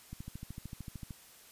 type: click train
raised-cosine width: 5 ms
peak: -30 dBFS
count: 14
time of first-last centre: 0.13-1.107 s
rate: 13.3 Hz
effects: white hiss -57 dBFS RMS until 1.51 s + resampled to 32000 Hz